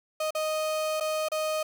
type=tone with dropouts; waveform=35% pulse; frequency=622.3 Hz; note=D#5; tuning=in tune; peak=-25 dBFS; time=0.2-1.63 s; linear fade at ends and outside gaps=5 ms; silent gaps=0.307-0.349 / 1.001-1.007 / 1.286-1.317 s; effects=none

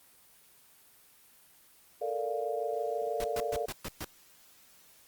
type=chord; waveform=sine; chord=Bb major seventh; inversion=third; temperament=equal; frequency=440 / 466.2 / 587.3 / 698.5 Hz; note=A4 / Bb4 / D5 / F5; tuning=0 / 0 / 0 / 0 cents; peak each=-36 dBFS; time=2.01-3.66 s; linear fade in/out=10 ms
type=noise bursts; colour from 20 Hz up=pink; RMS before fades=-38 dBFS; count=6; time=3.2-4.046 s; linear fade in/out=2 ms; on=41 ms; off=120 ms
effects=white hiss -60 dBFS RMS until 5.07 s + Opus 24 kbps

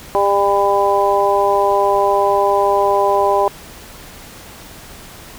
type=harmonic tone; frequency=199.9 Hz; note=G3; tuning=34 cents sharp; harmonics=2 / 3 / 4 / 5; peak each=-17 / -17 / -17 / -17 dBFS; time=0.15-3.48 s; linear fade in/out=0 ms; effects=pink hiss -37 dBFS RMS until 5.38 s

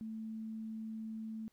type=tone; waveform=sine; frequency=220.7 Hz; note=A3; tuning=5 cents sharp; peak=-40 dBFS; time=0.01-1.48 s; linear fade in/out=0 ms; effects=pink hiss -75 dBFS RMS until 1.52 s

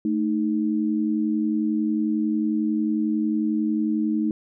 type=tone pair together; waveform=sine; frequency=220 / 311.1 Hz; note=A3 / D#4; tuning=0 / 0 cents; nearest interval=tritone; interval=600 cents; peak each=-23 dBFS; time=0.05-4.31 s; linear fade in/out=2 ms; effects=none

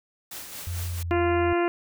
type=noise with tremolo; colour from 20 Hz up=white; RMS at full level=-37 dBFS; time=0.31-1.03 s; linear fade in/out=5 ms; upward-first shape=sine; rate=4.5 Hz; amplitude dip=45%
type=tone with pitch glide; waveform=sine; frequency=87.31 to 85.41 Hz; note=F2 to F2; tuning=0 to -38 cents; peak=-28 dBFS; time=0.67-1.53 s; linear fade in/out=0 ms; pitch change=-38 cents; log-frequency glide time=0.91-1.03 s
type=harmonic tone; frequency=346.7 Hz; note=F4; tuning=13 cents flat; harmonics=1 / 2 / 3 / 4 / 5 / 6 / 7 / 8; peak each=-22 / -28 / -32 / -34 / -36 / -38 / -39 / -40 dBFS; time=1.11-1.68 s; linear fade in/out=0 ms
effects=none

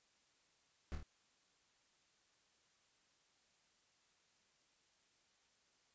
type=noise with echo; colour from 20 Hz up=brown; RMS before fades=-41 dBFS; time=0.92-0.95 s; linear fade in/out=0 ms; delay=26 ms; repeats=3; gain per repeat=-4 dB; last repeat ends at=1.028 s; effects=white hiss -75 dBFS RMS until 5.94 s + resampled to 16000 Hz

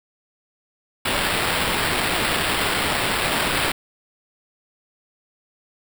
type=noise with sample-and-hold; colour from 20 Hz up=violet; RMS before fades=-22 dBFS; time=1.05-3.72 s; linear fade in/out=5 ms; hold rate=6300 Hz; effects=none

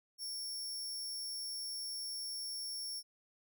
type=tone; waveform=sawtooth; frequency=5470 Hz; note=F8; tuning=37 cents flat; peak=-37 dBFS; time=0.18-3.03 s; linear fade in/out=50 ms; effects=none

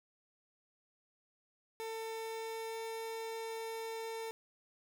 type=tone with pitch glide; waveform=30% pulse; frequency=447.8 to 450.7 Hz; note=A4 to A4; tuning=+30 to +42 cents; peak=-37 dBFS; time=1.8-4.31 s; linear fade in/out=0 ms; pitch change=+12 cents; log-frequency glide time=2.14-3.01 s; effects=none

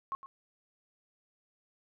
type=tone with echo; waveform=sine; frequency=1083 Hz; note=C#6; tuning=41 cents flat; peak=-32 dBFS; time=0.12-0.15 s; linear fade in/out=0 ms; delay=110 ms; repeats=1; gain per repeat=-13 dB; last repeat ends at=0.26 s; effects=none

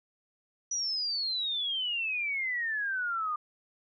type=exponential sweep; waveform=sine; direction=down; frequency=5920 to 1200 Hz; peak=-29 dBFS; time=0.71-3.36 s; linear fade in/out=5 ms; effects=none

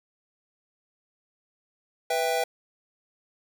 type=chord; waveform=square; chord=E minor; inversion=second; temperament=just; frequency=494.4 / 659.3 / 791.1 Hz; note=B4 / E5 / G5; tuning=+2 / 0 / +16 cents; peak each=-29 dBFS; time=2.1-2.44 s; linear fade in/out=5 ms; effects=none

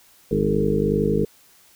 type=harmonic tone with a mistuned harmonic; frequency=50.8 Hz; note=G#1; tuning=38 cents flat; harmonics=1 / 2 / 3 / 4 / 5 / 6 / 7 / 8 / 9; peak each=-30 / -33 / -25 / -24 / -34 / -27 / -30 / -24 / -24 dBFS; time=0.31-1.25 s; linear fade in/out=5 ms; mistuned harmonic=8; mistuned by=+34 cents; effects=white hiss -54 dBFS RMS until 1.75 s

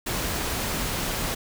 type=noise; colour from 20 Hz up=pink; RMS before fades=-28 dBFS; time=0.06-1.35 s; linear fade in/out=10 ms; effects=none

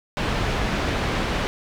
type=low-pass noise; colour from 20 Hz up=pink; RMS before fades=-24 dBFS; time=0.17-1.47 s; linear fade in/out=0 ms; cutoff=3300 Hz; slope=12 dB/octave; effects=none

